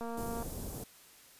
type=click train; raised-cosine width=1 ms; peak=-28 dBFS; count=98; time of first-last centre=0.01-0.428 s; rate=232 Hz
type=band-stop noise; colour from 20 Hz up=pink; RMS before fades=-41 dBFS; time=0.17-0.84 s; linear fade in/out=5 ms; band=560 to 9000 Hz; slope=12 dB/octave
effects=white hiss -58 dBFS RMS until 1.39 s + resampled to 32000 Hz